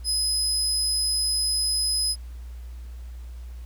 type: tone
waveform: 30% pulse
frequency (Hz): 5050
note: D#8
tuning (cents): +25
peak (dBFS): -18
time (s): 0.04-2.16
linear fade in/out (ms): 50
effects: added 60 Hz sine -35 dBFS peak until 3.65 s + pink hiss -57 dBFS RMS until 3.65 s